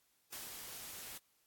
white noise with ADSR envelope, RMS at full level -45 dBFS, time 0.32-1.18 s, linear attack 8 ms, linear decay 170 ms, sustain -3 dB, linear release 5 ms, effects white hiss -75 dBFS RMS until 1.46 s + AAC 64 kbps

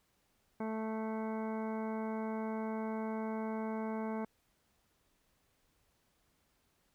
harmonic tone, 220 Hz, A3, in tune, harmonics 1 / 2 / 3 / 4 / 5 / 6 / 7 / 9 / 10, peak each -37 / -42 / -45 / -45 / -50 / -57 / -54 / -60 / -57 dBFS, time 0.6-4.25 s, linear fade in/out 5 ms, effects pink hiss -75 dBFS RMS until 6.94 s

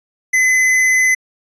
sine tone with tanh clipping, 2029 Hz, B6, 46 cents sharp, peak -12 dBFS, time 0.33-1.15 s, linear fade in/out 10 ms, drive 16 dB, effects resampled to 22050 Hz

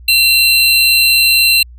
square tone pair together, 2724 / 4081 Hz, F7 / C8, -44 / -44 cents, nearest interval perfect fifth, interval 700 cents, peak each -11 dBFS, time 0.08-1.63 s, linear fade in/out 5 ms, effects added 60 Hz sine -33 dBFS peak until 1.78 s

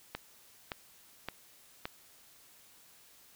click train, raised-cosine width 0.3 ms, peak -20 dBFS, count 4, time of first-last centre 0.15-1.855 s, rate 1.76 Hz, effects white hiss -60 dBFS RMS until 3.35 s

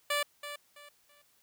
10% pulse tone with echo, 583 Hz, D5, 13 cents flat, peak -20 dBFS, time 0.1-0.23 s, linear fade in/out 5 ms, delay 330 ms, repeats 3, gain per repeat -11 dB, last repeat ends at 1.22 s, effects white hiss -68 dBFS RMS until 1.42 s

